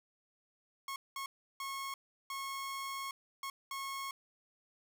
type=tone bursts at uneven times; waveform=sawtooth; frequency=1091 Hz; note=C#6; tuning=28 cents flat; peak=-35 dBFS; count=6; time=0.88-0.96 / 1.16-1.26 / 1.6-1.94 / 2.3-3.11 / 3.43-3.5 / 3.71-4.11 s; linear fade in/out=2 ms; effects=none